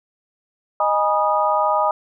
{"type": "harmonic tone with a mistuned harmonic", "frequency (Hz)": 206.1, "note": "G#3", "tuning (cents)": -13, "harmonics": [3, 4, 5, 6], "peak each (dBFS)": [-21, -21, -21, -21], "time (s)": [0.8, 1.91], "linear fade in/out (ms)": 2, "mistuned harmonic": 5, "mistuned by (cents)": -110, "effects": []}